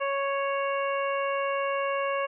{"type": "harmonic tone", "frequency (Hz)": 554.4, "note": "C#5", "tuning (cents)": 0, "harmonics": [1, 2, 3, 4, 5], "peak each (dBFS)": [-28, -30, -37, -38, -38], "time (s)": [0, 2.27], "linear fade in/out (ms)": 20, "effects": []}